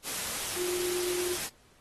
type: tone in noise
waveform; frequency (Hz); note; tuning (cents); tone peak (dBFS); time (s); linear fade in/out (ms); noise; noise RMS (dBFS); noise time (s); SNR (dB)
sine; 357.5; F4; +41; -31; 0.55-1.37; 50; white; -34; 0.03-1.5; 0
effects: pink hiss -62 dBFS RMS until 1.8 s + AAC 32 kbps